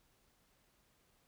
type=silence; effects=pink hiss -73 dBFS RMS until 1.27 s